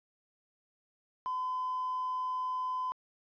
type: tone with hard clipping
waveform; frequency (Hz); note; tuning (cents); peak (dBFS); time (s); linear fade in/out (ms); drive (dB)
sine; 1016; B5; +49; -32; 1.26-2.92; 0; 1
effects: resampled to 11025 Hz